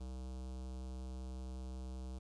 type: tone with notch filter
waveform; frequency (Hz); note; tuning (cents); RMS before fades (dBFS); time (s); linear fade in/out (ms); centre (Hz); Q
square; 63.9; C2; -40; -45; 0-2.19; 10; 1900; 0.61
effects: resampled to 22050 Hz + 12-bit